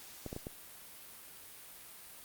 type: clicks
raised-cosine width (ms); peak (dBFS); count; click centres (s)
2; -27; 4; 0.263 / 0.329 / 0.364 / 0.469
effects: white hiss -52 dBFS RMS until 2.24 s + Opus 48 kbps